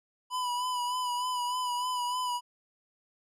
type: tone with vibrato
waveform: square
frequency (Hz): 990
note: B5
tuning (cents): +4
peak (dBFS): -30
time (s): 0.3-2.41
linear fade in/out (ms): 50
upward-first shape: sine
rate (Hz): 3.3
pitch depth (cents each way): 35
effects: low-pass 12000 Hz 12 dB/octave